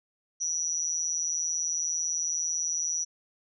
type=tone with amplitude modulation; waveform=sine; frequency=5860 Hz; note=F#8; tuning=18 cents flat; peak=-23 dBFS; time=0.4-3.05 s; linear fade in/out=20 ms; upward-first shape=sine; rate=162 Hz; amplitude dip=90%; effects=none